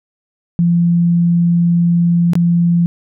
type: tone with dropouts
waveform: sine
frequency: 171.6 Hz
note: F3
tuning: 30 cents flat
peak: -9 dBFS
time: 0.59-2.86 s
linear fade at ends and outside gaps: 0 ms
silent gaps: 2.334-2.354 s
effects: none